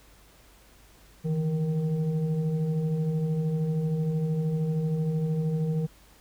sine tone with frequency modulation, 160.5 Hz, E3, 46 cents flat, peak -24 dBFS, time 1.24-5.87 s, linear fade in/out 20 ms, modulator 308 Hz, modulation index 0.57, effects added 50 Hz sine -56 dBFS peak until 6.2 s + pink hiss -57 dBFS RMS until 6.2 s

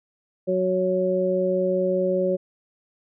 harmonic tone, 185 Hz, F#3, in tune, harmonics 1 / 2 / 3, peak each -27 / -24 / -22 dBFS, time 0.47-2.37 s, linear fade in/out 20 ms, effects none

